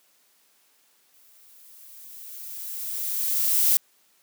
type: noise with exponential growth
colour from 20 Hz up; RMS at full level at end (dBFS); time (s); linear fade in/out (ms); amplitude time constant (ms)
violet; -18; 1.14-3.77; 0; 570
effects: white hiss -63 dBFS RMS until 4.22 s + high-pass 200 Hz 12 dB/octave